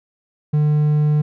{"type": "tone", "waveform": "triangle", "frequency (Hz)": 150, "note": "D3", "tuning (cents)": 37, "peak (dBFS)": -11, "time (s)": [0.53, 1.22], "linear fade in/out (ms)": 10, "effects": []}